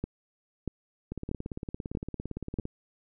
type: two click trains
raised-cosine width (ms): 3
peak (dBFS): -22 / -18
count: 28 / 5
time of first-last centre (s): 1.12-2.654 / 0.04-2.588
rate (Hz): 17.6 / 1.57
effects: none